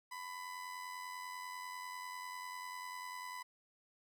30% pulse tone with amplitude modulation, 1000 Hz, B5, 21 cents sharp, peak -39 dBFS, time 0.11-3.43 s, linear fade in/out 10 ms, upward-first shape sine, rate 90.1 Hz, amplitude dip 50%, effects none

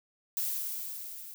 violet noise with level ramp, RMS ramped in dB -31 to -46 dBFS, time 0.37-1.34 s, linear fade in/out 0 ms, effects none

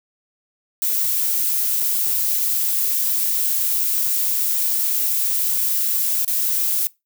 violet noise with dropouts, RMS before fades -20 dBFS, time 0.82-6.87 s, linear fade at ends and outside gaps 0 ms, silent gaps 1.802-1.806 / 6.247-6.278 s, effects noise-tail reverb RT60 0.2 s tail -21 dB re dry

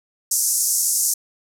pink band-pass noise, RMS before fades -20 dBFS, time 0.31-1.14 s, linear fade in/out 5 ms, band 5700 to 13000 Hz, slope 48 dB/octave, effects none

